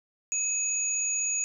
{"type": "tone pair together", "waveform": "sine", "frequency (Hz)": [2558, 6768], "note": ["D#7", "G#8"], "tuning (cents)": [47, 32], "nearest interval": "octave + perfect fourth", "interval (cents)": 1685, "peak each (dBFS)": [-35, -26], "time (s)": [0.32, 1.44], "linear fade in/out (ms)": 0, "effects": []}